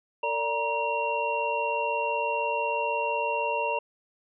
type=tone cluster; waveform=sine; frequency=455 / 581 / 945 / 2748 Hz; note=A#4 / D5 / A#5 / F7; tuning=-42 / -19 / +23 / -29 cents; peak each=-33 / -31 / -28 / -32 dBFS; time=0.23-3.79 s; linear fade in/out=5 ms; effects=none